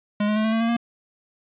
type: tone with pitch steps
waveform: square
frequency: 207.6 / 211.8 / 216.2 / 220.6 / 225.1 / 229.7 / 234.4 Hz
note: G#3 / G#3 / A3 / A3 / A3 / A#3 / A#3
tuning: 0 / +34 / -30 / +5 / +40 / -25 / +10 cents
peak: -20 dBFS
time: 0.2-0.767 s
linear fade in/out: 5 ms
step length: 81 ms
effects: resampled to 8000 Hz + 8-bit